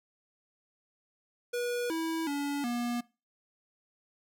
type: tone with pitch steps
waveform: square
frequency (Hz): 484 / 325.7 / 285.2 / 240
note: B4 / E4 / C#4 / B3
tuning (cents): -35 / -21 / +49 / -49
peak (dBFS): -31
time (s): 1.53-3.01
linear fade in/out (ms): 10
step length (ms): 370
effects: noise-tail reverb RT60 0.3 s tail -22 dB re dry